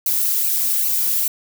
violet noise with flanger, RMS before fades -19 dBFS, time 0.06-1.28 s, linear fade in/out 2 ms, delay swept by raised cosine 0.56 to 2.86 ms, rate 2.5 Hz, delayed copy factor -0.75, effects none

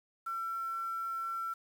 sine tone with quantisation, 1349 Hz, E6, 40 cents sharp, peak -34 dBFS, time 0.26-1.54 s, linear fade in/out 10 ms, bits 9, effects none

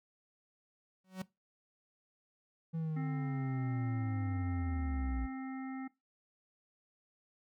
45% pulse tone with exponential growth, 187.2 Hz, F#3, 20 cents sharp, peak -35 dBFS, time 1.04-1.22 s, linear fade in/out 5 ms, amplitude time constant 37 ms
triangle linear sweep, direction down, 164.81 to 57 Hz, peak -32 dBFS, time 2.73-5.27 s, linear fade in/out 20 ms
harmonic tone, 263.7 Hz, C4, 14 cents sharp, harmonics 1 / 3 / 5 / 7 / 8, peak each -39 / -49 / -53 / -56 / -57 dBFS, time 2.96-5.88 s, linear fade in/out 10 ms
effects noise-tail reverb RT60 0.2 s tail -19 dB re dry

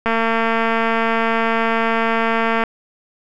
click train, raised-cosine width 0.5 ms, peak -4 dBFS, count 586, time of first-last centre 0.06-2.637 s, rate 227 Hz, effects none

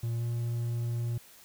triangle tone with pitch glide, 116.54 to 118.17 Hz, A#2 to A#2, 0 to +24 cents, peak -27 dBFS, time 0.03-1.18 s, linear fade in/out 5 ms, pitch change +24 cents, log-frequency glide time 0.18-0.23 s, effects white hiss -55 dBFS RMS until 1.44 s

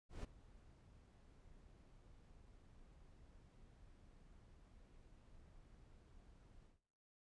brown noise with ADSR envelope, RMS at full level -44 dBFS, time 0.09-6.8 s, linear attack 150 ms, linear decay 12 ms, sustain -20 dB, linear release 150 ms, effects noise-tail reverb RT60 0.8 s tail -22 dB re dry + resampled to 22050 Hz

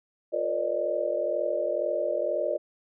sine tone cluster, 352 / 450.7 / 495.4 / 568 / 610 Hz, F4 / A4 / B4 / C#5 / D#5, +14 / +42 / +5 / +42 / -34 cents, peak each -35 / -36 / -34 / -30 / -28 dBFS, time 0.32-2.58 s, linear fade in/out 20 ms, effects none

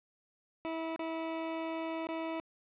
20% pulse tone with dropouts, 325.1 Hz, E4, 24 cents flat, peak -30 dBFS, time 0.65-2.4 s, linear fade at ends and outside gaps 0 ms, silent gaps 0.961-0.993 / 2.07-2.088 s, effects resampled to 8000 Hz + 10-bit

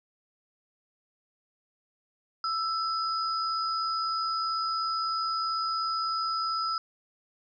sine tone pair together, 1321 / 4984 Hz, E6 / D#8, +3 / +2 cents, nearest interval octave + major seventh, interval 2299 cents, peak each -28 / -33 dBFS, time 2.44-6.78 s, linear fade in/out 2 ms, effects none

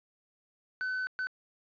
triangle tone bursts at uneven times, 1512 Hz, F#6, 37 cents sharp, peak -29 dBFS, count 2, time 0.81-1.07 / 1.19-1.27 s, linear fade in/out 0 ms, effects resampled to 11025 Hz + 11-bit

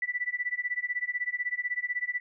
sine tone with tremolo, 1971 Hz, B6, 4 cents flat, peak -25 dBFS, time 0.02-2.2 s, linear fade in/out 2 ms, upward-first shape sine, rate 16 Hz, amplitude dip 95%, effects none

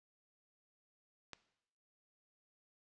click, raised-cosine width 0.2 ms, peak -28 dBFS, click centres 1.333 s, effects noise-tail reverb RT60 0.8 s tail -17 dB re dry + resampled to 22050 Hz

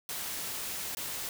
white noise with dropouts, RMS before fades -37 dBFS, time 0.09-1.29 s, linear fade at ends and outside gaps 1 ms, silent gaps 0.949-0.97 s, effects none

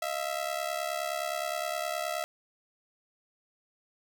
sawtooth ring-modulated tone, 659.3 Hz, E5, in tune, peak -24 dBFS, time 0.02-2.24 s, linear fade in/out 0 ms, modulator 34.8 Hz, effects none

